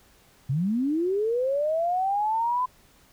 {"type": "linear sweep", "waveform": "sine", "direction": "up", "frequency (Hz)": [123.9, 1019], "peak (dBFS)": -22, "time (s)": [0.49, 2.66], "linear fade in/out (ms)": 10, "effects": ["pink hiss -58 dBFS RMS until 3.12 s"]}